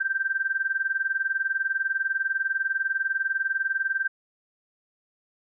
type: tone with tremolo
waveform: sine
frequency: 1568 Hz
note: G6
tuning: in tune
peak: -20 dBFS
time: 0-4.08 s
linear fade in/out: 10 ms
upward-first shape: sine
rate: 20 Hz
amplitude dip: 85%
effects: none